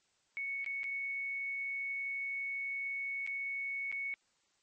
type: tone with dropouts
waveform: sine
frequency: 2217 Hz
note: C#7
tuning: in tune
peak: -35 dBFS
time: 0.37-4.14 s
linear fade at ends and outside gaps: 0 ms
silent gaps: 0.645-0.662 / 0.833-0.841 / 3.265-3.274 / 3.916-3.925 s
effects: white hiss -74 dBFS RMS until 4.62 s + MP3 32 kbps